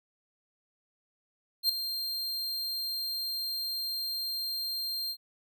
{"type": "tone with ADSR envelope", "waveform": "45% pulse", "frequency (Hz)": 4186, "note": "C8", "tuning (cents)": 0, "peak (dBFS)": -20, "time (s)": [1.63, 5.17], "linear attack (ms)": 63, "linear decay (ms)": 3, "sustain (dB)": -11, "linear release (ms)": 68, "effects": []}